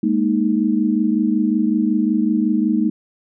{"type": "chord", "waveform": "sine", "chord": "Ab suspended second", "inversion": "none", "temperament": "equal", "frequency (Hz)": [207.7, 233.1, 311.1], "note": ["Ab3", "Bb3", "Eb4"], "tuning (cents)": [0, 0, 0], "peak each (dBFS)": -19, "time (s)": [0.03, 2.9], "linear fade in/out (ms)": 5, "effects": []}